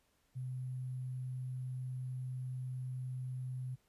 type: tone with sample-and-hold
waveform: sine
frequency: 127.9 Hz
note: C3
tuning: 39 cents flat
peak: -38 dBFS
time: 0.35-3.76 s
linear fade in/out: 20 ms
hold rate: 11025 Hz
effects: pink hiss -75 dBFS RMS until 3.88 s + resampled to 32000 Hz